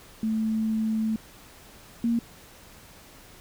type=tone pair in turn; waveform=sine; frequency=220 / 233.1 Hz; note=A3 / A#3; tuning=0 / 0 cents; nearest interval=minor second; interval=100 cents; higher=second; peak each=-23 / -21 dBFS; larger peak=second; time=0.23-1.16 / 2.04-2.19 s; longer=first; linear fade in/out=2 ms; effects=pink hiss -50 dBFS RMS until 3.4 s